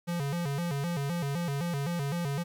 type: tone with vibrato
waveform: square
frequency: 155.56 Hz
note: D#3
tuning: in tune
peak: -30 dBFS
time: 0.07-2.44 s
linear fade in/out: 20 ms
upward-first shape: square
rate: 3.9 Hz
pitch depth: 180 cents each way
effects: 11-bit